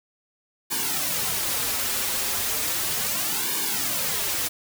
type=noise with flanger; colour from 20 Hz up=white; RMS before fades=-26 dBFS; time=0.7-4.49 s; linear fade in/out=20 ms; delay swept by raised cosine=1.5 to 6.7 ms; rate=0.35 Hz; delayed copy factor=-0.95; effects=none